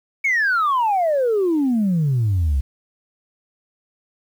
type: exponential sweep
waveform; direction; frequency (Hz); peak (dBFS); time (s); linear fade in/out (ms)
sine; down; 2258 to 64; -14; 0.24-2.61; 10
effects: tanh soft clip ceiling -13 dBFS + 8-bit